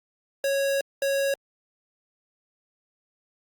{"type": "tone bursts at uneven times", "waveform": "square", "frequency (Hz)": 552, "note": "C#5", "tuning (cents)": -7, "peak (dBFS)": -23, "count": 2, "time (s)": [[0.44, 0.81], [1.02, 1.34]], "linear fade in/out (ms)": 2, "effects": ["Opus 48 kbps"]}